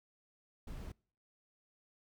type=noise; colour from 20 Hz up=brown; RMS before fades=-45 dBFS; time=0.67-0.92 s; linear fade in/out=5 ms; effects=noise-tail reverb RT60 0.5 s tail -26 dB re dry